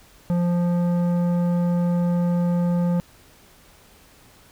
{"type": "tone with tanh clipping", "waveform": "sine", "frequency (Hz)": 174.61, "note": "F3", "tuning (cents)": 0, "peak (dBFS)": -20, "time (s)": [0.3, 3], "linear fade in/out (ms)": 0, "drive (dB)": 12, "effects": ["pink hiss -52 dBFS RMS until 4.51 s"]}